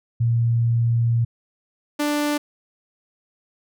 sine / sawtooth tone pair in turn, 116.9 / 294.6 Hz, A#2 / D4, +5 / +6 cents, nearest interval octave + major third, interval 1601 cents, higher second, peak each -16 dBFS, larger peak neither, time 0.2-1.25 / 1.99-2.38 s, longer first, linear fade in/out 10 ms, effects none

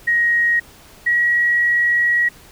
sine tone pair in turn, 1884 / 1912.5 Hz, A#6 / A#6, +18 / +44 cents, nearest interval unison, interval 26 cents, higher second, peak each -13 dBFS, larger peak neither, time 0.07-0.6 / 1.06-2.29 s, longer second, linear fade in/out 10 ms, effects pink hiss -45 dBFS RMS until 2.51 s

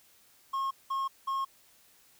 triangle tone bursts, 1081 Hz, C#6, 44 cents flat, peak -27 dBFS, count 3, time 0.53-1.45 s, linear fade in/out 10 ms, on 180 ms, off 190 ms, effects white hiss -62 dBFS RMS until 2.19 s

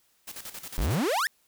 white noise with tremolo, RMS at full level -39 dBFS, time 0.27-1 s, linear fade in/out 10 ms, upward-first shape square, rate 11 Hz, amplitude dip 70%
45% pulse exponential sweep, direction up, 38.56 to 1903 Hz, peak -24 dBFS, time 0.78-1.27 s, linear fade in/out 0 ms
effects white hiss -67 dBFS RMS until 1.47 s

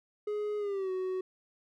triangle tone with pitch glide, 418.5 to 372.8 Hz, G#4 to F#4, +13 to +13 cents, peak -29 dBFS, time 0.27-1.21 s, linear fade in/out 5 ms, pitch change -200 cents, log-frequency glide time 0.58-0.91 s, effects none

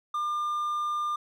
triangle tone, 1200 Hz, D6, 37 cents sharp, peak -25 dBFS, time 0.14-1.16 s, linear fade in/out 5 ms, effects none

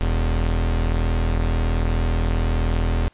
square tone pair together, 40.66 / 82.41 Hz, E1 / E2, -23 / 0 cents, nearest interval octave, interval 1223 cents, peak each -20 / -24 dBFS, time 0.01-3.08 s, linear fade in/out 0 ms, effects pink hiss -58 dBFS RMS until 3.13 s + resampled to 8000 Hz

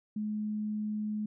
sine tone, 212.2 Hz, G#3, 38 cents sharp, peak -31 dBFS, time 0.16-1.26 s, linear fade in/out 5 ms, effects none

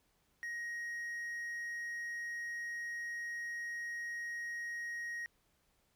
triangle tone, 1882 Hz, A#6, 16 cents sharp, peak -37 dBFS, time 0.43-5.26 s, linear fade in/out 0 ms, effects pink hiss -75 dBFS RMS until 5.95 s

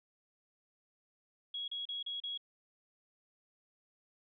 sine tone bursts, 3322 Hz, G#7, in tune, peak -37 dBFS, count 5, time 1.54-2.376 s, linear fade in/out 5 ms, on 140 ms, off 34 ms, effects none

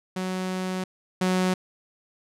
sawtooth tone pair in turn, 185.6 / 184.56 Hz, F#3 / F#3, +6 / -4 cents, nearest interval unison, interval 10 cents, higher first, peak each -23 / -17 dBFS, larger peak second, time 0.16-0.84 / 1.21-1.54 s, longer first, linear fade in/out 5 ms, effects low-pass 10000 Hz 12 dB/octave

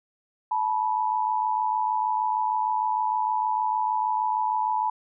sine tone pair together, 869.5 / 976 Hz, A5 / B5, -21 / -21 cents, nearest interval major second, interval 200 cents, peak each -25 dBFS, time 0.51-4.9 s, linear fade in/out 5 ms, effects none

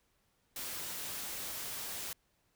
white noise, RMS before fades -41 dBFS, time 0.56-2.13 s, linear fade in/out 2 ms, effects pink hiss -75 dBFS RMS until 2.55 s

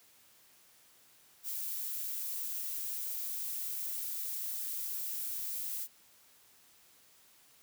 violet noise, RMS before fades -38 dBFS, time 1.43-5.88 s, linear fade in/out 50 ms, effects white hiss -63 dBFS RMS until 7.62 s + high-pass 60 Hz 12 dB/octave

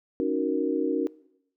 sine chord, D# minor seventh, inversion third, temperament equal, 277.2 / 311.1 / 370 / 466.2 Hz, C#4 / D#4 / F#4 / A#4, 0 / 0 / 0 / 0 cents, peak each -29 dBFS, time 0.2-1.07 s, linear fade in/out 0 ms, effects noise-tail reverb RT60 0.8 s tail -22 dB re dry

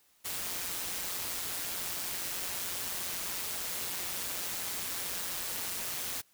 white noise with amplitude modulation, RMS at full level -34 dBFS, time 0.24-6.22 s, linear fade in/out 20 ms, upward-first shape sine, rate 179 Hz, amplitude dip 55%, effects white hiss -67 dBFS RMS until 6.33 s

